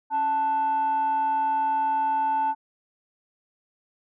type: tone with frequency modulation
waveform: sine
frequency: 880 Hz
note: A5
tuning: in tune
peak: -20 dBFS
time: 0.1-2.55 s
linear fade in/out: 50 ms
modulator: 604 Hz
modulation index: 0.22
effects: tanh soft clip ceiling -17 dBFS